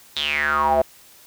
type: tone with band-pass filter sweep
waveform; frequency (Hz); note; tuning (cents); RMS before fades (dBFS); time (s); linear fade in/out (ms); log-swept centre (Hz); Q
square; 73.42; D2; 0; -20; 0.16-0.82; 5; 3800 to 610; 9.4
effects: white hiss -49 dBFS RMS until 1.26 s